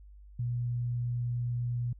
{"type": "tone", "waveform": "sine", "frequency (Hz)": 120.9, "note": "B2", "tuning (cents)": -36, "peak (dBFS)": -29, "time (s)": [0.39, 1.93], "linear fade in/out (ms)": 5, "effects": ["added 50 Hz sine -49 dBFS peak until 1.99 s"]}